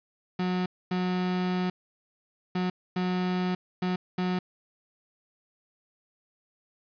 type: tone bursts at uneven times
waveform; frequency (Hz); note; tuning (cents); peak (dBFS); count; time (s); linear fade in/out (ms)
35% pulse; 182.1; F#3; -27; -24; 6; 0.39-0.66 / 0.91-1.7 / 2.55-2.7 / 2.96-3.55 / 3.82-3.96 / 4.18-4.39; 5
effects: resampled to 11025 Hz + 9-bit